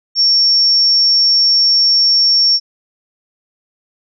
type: tone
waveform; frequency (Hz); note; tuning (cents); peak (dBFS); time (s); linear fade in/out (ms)
sine; 5480; F8; -34; -8; 0.15-2.6; 50
effects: none